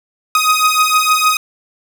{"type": "beating tone pair", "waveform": "sawtooth", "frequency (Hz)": [1251, 1257.5], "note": ["D#6", "D#6"], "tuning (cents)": [9, 18], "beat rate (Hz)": 6.5, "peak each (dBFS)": -10, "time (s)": [0.35, 1.37], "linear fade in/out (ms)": 2, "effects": []}